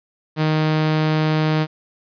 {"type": "tone", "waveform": "sawtooth", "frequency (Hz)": 155.56, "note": "D#3", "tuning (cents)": 0, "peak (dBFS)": -12, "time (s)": [0.36, 1.67], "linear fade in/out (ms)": 50, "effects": ["resampled to 11025 Hz", "8-bit"]}